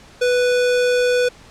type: tone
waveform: square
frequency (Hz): 493.9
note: B4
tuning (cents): 0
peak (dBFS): -15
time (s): 0.21-1.29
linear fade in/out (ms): 10
effects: pink hiss -45 dBFS RMS until 1.5 s + low-pass 7000 Hz 12 dB/octave